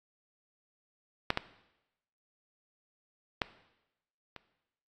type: clicks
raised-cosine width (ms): 0.3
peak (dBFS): -9 / -12 / -11 / -27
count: 4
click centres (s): 1.304 / 1.374 / 3.418 / 4.363
effects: noise-tail reverb RT60 0.9 s tail -17 dB re dry + AAC 32 kbps